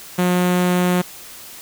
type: tone with notch filter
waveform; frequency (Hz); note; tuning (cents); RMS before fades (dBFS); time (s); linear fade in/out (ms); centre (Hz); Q
sawtooth; 179.5; F3; +48; -17; 0.18-1.02; 10; 5000; 2
effects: white hiss -38 dBFS RMS until 1.61 s